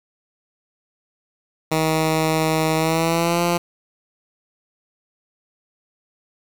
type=tone with pitch glide; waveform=10% pulse; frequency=158.5 to 172.85 Hz; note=D#3 to F3; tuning=+32 to -18 cents; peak=-9 dBFS; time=1.71-3.58 s; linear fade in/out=10 ms; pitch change=+150 cents; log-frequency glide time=2.76-3.43 s; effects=7-bit